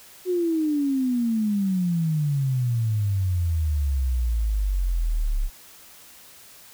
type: exponential sweep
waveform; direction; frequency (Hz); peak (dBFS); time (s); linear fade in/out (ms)
sine; down; 370 to 33.28; -20; 0.25-5.5; 50
effects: white hiss -48 dBFS RMS until 6.73 s